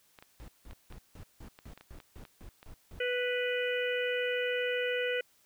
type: clicks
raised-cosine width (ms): 0.3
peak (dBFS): -34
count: 10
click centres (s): 0.188 / 0.225 / 0.71 / 0.925 / 1.589 / 1.776 / 1.81 / 2.002 / 2.252 / 2.629
type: noise bursts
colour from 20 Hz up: brown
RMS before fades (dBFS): -47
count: 11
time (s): 0.4-2.991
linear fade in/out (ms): 0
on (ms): 81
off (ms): 170
type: harmonic tone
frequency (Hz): 493.9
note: B4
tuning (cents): 0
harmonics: 1 / 3 / 4 / 5 / 6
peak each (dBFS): -31 / -37 / -38 / -39 / -40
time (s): 3-5.21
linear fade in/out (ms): 5
effects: white hiss -67 dBFS RMS until 5.45 s